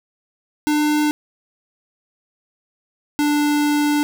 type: tone pair in turn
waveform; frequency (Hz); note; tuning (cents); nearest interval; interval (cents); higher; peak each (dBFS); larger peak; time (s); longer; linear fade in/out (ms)
square; 299.5 / 294.4; D4 / D4; +34 / +4; unison; 30; first; -16; neither; 0.67-1.11 / 3.19-4.03; second; 0
effects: none